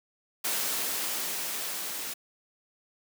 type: noise with level ramp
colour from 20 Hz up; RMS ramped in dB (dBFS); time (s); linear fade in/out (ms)
white; -29 to -36; 0.44-2.14; 10
effects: high-pass 200 Hz 12 dB/octave